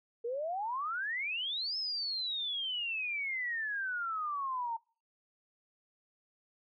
sine exponential two-way sweep, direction up then down, 452.7 to 5274 to 899 Hz, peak -33 dBFS, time 0.24-4.77 s, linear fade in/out 10 ms, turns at 1.77 s, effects noise-tail reverb RT60 0.4 s tail -25 dB re dry

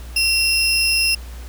35% pulse tone pair together, 2725 / 5136 Hz, F7 / E8, -43 / -46 cents, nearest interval major seventh, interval 1097 cents, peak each -16 dBFS, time 0.16-1.15 s, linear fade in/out 5 ms, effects added 60 Hz sine -31 dBFS peak until 1.48 s + pink hiss -43 dBFS RMS until 1.48 s

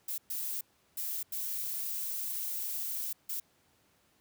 violet noise bursts at uneven times, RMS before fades -36 dBFS, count 5, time 0.08-0.18 / 0.3-0.61 / 0.97-1.23 / 1.32-3.13 / 3.29-3.4 s, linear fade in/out 5 ms, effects pink hiss -69 dBFS RMS until 4.2 s + high-pass 80 Hz 12 dB/octave

